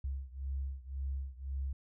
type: beating tone pair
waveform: sine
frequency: 66.9 / 68.8 Hz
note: C2 / C#2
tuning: +39 / -12 cents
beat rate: 1.9 Hz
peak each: -38 / -40 dBFS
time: 0.04-1.73 s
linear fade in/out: 5 ms
effects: none